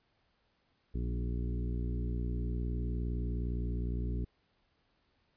harmonic tone with a mistuned harmonic, 59.7 Hz, A#1, 42 cents sharp, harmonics 1 / 2 / 3 / 4 / 5 / 6 / 7, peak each -33 / -39 / -43 / -45 / -47 / -49 / -50 dBFS, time 0.94-4.25 s, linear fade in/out 10 ms, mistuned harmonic 4, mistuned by +17 cents, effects pink hiss -74 dBFS RMS until 5.36 s + resampled to 11025 Hz

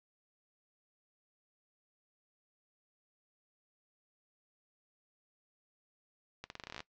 accelerating click train, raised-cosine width 0.2 ms, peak -25 dBFS, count 13, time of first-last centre 6.44-6.804 s, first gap 61 ms, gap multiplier 0.86, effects noise-tail reverb RT60 0.1 s tail -17 dB re dry + low-pass 5000 Hz 12 dB/octave

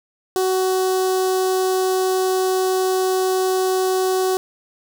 sawtooth tone with notch filter, 374.1 Hz, F#4, 19 cents sharp, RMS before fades -19 dBFS, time 0.36-4.37 s, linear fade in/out 0 ms, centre 2200 Hz, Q 0.69, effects none

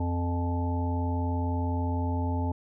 harmonic tone with a mistuned harmonic, 86.9 Hz, F2, 8 cents flat, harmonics 1 / 3 / 5 / 7 / 9 / 10, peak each -27 / -32 / -41 / -41 / -45 / -36 dBFS, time 0-2.52 s, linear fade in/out 5 ms, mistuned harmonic 9, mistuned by +16 cents, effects none

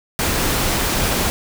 pink noise, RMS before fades -19 dBFS, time 0.19-1.3 s, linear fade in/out 0 ms, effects none

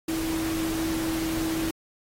sine tone in noise, 323.5 Hz, E4, 32 cents flat, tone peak -26 dBFS, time 0.08-1.71 s, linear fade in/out 5 ms, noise pink, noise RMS -34 dBFS, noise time 0.08-1.71 s, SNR +5 dB, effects AAC 48 kbps

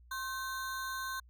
square ring-modulated tone, 1300 Hz, E6, 24 cents flat, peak -34 dBFS, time 0.11-1.2 s, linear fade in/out 5 ms, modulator 237 Hz, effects added 60 Hz sine -56 dBFS peak until 1.29 s

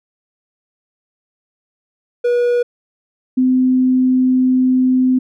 triangle / sine tone pair in turn, 483.7 / 256.2 Hz, B4 / C4, -36 / -36 cents, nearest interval major seventh, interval 1100 cents, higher first, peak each -10 dBFS, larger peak neither, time 2.24-2.63 / 3.37-5.19 s, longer second, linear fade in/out 10 ms, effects none

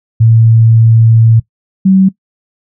sine tone pair in turn, 113.4 / 190.72 Hz, A#2 / G3, -47 / -47 cents, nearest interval major sixth, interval 900 cents, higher second, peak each -3 dBFS, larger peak neither, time 0.2-1.4 / 1.85-2.09 s, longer first, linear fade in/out 10 ms, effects noise-tail reverb RT60 0.1 s tail -19 dB re dry

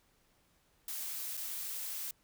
blue noise with dropouts, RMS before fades -40 dBFS, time 0.88-2.11 s, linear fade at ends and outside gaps 2 ms, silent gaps 1.37-1.374 s, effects pink hiss -71 dBFS RMS until 2.23 s

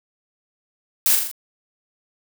blue noise with echo, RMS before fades -17 dBFS, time 1.06-1.15 s, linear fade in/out 0 ms, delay 41 ms, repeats 4, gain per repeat -4 dB, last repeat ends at 1.314 s, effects none

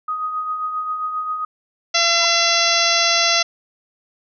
sine tone with tremolo, 1250 Hz, D#6, 8 cents sharp, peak -19 dBFS, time 0.08-1.45 s, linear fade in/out 5 ms, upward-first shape triangle, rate 7.5 Hz, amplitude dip 50%
harmonic tone, 679 Hz, F5, 49 cents flat, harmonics 1 / 2 / 3 / 4 / 5 / 6 / 7 / 8 / 9, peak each -23 / -23 / -23 / -23 / -23 / -23 / -23 / -23 / -23 dBFS, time 1.94-3.43 s, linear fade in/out 10 ms
triangle tone with exponential growth, 987.8 Hz, B5, in tune, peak -25 dBFS, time 2.13-2.25 s, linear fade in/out 2 ms, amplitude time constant 25 ms
effects none

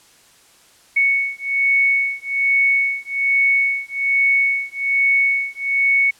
sine beating tone pair, 2217 / 2218.2 Hz, C#7 / C#7, 0 / +1 cents, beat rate 1.2 Hz, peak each -18 dBFS, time 0.96-6.11 s, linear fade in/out 10 ms, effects white hiss -51 dBFS RMS until 6.19 s + low-pass 10000 Hz 12 dB/octave

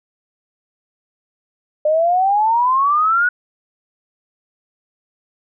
sine exponential sweep, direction up, 599 to 1480 Hz, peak -12 dBFS, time 1.85-3.29 s, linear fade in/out 5 ms, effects none

